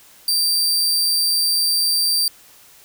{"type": "tone", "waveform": "sawtooth", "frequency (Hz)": 4684, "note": "D8", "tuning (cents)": -5, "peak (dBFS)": -13, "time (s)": [0.28, 2.28], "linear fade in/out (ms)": 2, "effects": ["white hiss -48 dBFS RMS until 2.84 s"]}